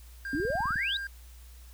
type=tone; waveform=triangle; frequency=1598 Hz; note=G6; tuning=33 cents sharp; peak=-32 dBFS; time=0.25-1.07 s; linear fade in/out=2 ms
type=exponential sweep; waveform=sine; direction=up; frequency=261.2 to 3989 Hz; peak=-28 dBFS; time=0.33-0.97 s; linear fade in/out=2 ms
type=click train; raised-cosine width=5 ms; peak=-27 dBFS; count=9; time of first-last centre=0.35-0.758 s; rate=19.6 Hz
effects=added 60 Hz sine -47 dBFS peak until 1.73 s + white hiss -58 dBFS RMS until 1.73 s